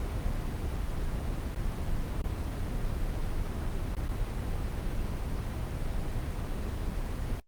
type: noise with dropouts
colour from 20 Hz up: brown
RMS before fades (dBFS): -32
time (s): 0-7.4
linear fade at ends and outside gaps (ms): 2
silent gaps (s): 1.548-1.559 / 2.219-2.24 / 3.951-3.966 / 4.084-4.089
effects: noise-tail reverb RT60 0.1 s tail -21 dB re dry + Opus 32 kbps